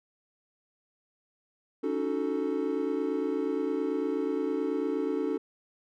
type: chord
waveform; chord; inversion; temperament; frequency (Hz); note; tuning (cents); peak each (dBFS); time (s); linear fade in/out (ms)
triangle; D# half-diminished seventh; third; equal with one note detuned; 282.4 / 311.1 / 370 / 440; C#4 / D#4 / F#4 / A4; +32 / 0 / 0 / 0; -30 / -32 / -32 / -30; 1.83-5.38; 10
effects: none